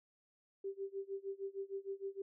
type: tone with tremolo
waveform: sine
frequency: 392 Hz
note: G4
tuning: in tune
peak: -37 dBFS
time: 0.64-2.22 s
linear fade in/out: 5 ms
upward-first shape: sine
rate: 6.5 Hz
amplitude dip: 95%
effects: none